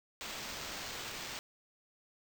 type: noise with sample-and-hold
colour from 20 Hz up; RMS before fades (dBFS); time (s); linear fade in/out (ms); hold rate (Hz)
blue; -43; 0.21-1.39; 0; 11025
effects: none